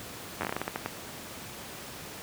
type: slowing click train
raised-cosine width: 0.5 ms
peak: -15 dBFS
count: 12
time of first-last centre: 0.41-0.86 s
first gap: 10 ms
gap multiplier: 1.26
effects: pink hiss -42 dBFS RMS until 2.22 s + high-pass 100 Hz 12 dB/octave